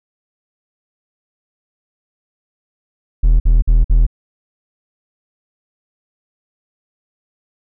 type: tone bursts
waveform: triangle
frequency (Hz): 40.3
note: E1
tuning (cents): -38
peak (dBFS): -5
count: 4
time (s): 3.23-4.066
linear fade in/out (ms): 10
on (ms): 170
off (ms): 52
effects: none